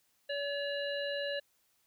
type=harmonic tone; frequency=569 Hz; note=C#5; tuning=45 cents sharp; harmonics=1 / 3 / 5 / 7; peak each=-35 / -40 / -42 / -43 dBFS; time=0.29-1.4 s; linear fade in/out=10 ms; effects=white hiss -73 dBFS RMS until 1.86 s